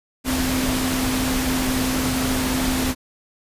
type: tone in noise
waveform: sine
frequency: 258 Hz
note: C4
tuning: 24 cents flat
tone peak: -22 dBFS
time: 0.24-2.95 s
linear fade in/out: 50 ms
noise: pink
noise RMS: -24 dBFS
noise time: 0.24-2.95 s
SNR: -1 dB
effects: resampled to 32000 Hz